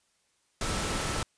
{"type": "tone in noise", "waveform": "sine", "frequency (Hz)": 1318.5, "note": "E6", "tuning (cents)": 0, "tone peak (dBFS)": -41, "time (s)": [0.61, 1.23], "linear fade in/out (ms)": 2, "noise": "pink", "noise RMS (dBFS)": -31, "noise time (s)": [0.61, 1.23], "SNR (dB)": -13, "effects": ["white hiss -71 dBFS RMS until 1.37 s", "resampled to 22050 Hz"]}